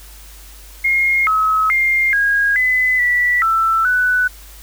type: tone with pitch steps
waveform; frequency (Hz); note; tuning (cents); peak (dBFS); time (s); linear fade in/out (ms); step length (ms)
sine; 2142 / 1283 / 2114 / 1637 / 2013 / 1958 / 1330 / 1490; C7 / E6 / C7 / G#6 / B6 / B6 / E6 / F#6; +40 / -47 / +17 / -25 / +33 / -15 / +15 / +12; -12; 0.84-4.28; 10; 430
effects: added 50 Hz sine -38 dBFS peak until 4.62 s + white hiss -42 dBFS RMS until 4.62 s